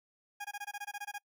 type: tone bursts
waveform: 20% pulse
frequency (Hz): 819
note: G#5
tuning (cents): -24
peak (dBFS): -33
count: 12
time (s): 0.4-1.184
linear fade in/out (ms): 10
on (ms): 47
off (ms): 20
effects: noise-tail reverb RT60 0.1 s tail -25 dB re dry